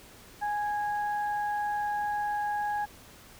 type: tone pair together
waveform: sine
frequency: 830.6 / 1649.7 Hz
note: G#5 / G#6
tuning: 0 / -12 cents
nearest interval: octave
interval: 1188 cents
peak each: -28 / -37 dBFS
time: 0.41-2.86 s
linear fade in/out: 20 ms
effects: pink hiss -52 dBFS RMS until 3.39 s